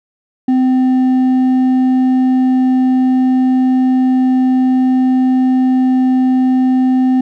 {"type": "tone with hard clipping", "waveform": "sine", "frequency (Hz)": 257.1, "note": "C4", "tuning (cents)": -30, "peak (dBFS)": -10, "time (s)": [0.48, 7.21], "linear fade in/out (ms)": 5, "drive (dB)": 4, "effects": []}